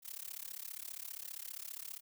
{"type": "noise with amplitude modulation", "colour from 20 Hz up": "blue", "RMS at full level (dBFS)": -42, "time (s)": [0.02, 2.01], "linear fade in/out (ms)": 50, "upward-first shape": "sine", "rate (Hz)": 35, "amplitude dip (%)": 100, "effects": []}